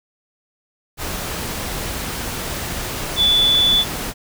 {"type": "tone in noise", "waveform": "sine", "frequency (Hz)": 3466, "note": "A7", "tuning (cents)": -27, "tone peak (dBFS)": -12, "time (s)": [3.16, 3.85], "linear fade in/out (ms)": 50, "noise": "pink", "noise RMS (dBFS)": -26, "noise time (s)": [0.97, 4.14], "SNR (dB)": 11, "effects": []}